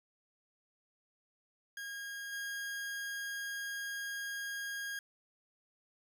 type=tone with level steps; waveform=40% pulse; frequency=1630 Hz; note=G#6; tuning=33 cents flat; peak=-40 / -37 dBFS; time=1.77-4.99 s; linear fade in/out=2 ms; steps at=2.32 s; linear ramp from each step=10 ms; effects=none